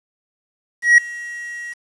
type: tone with ADSR envelope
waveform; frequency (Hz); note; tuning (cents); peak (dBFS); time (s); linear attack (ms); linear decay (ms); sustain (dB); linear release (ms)
triangle; 1907; A#6; +39; -3; 0.82-1.74; 160; 3; -23; 17
effects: resampled to 22050 Hz + 7-bit